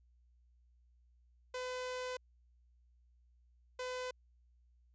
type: tone bursts at uneven times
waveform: sawtooth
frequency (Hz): 505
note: B4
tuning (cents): +39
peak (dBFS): -35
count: 2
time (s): 1.54-2.17 / 3.79-4.11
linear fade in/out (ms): 5
effects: added 60 Hz sine -65 dBFS peak until 4.94 s + resampled to 16000 Hz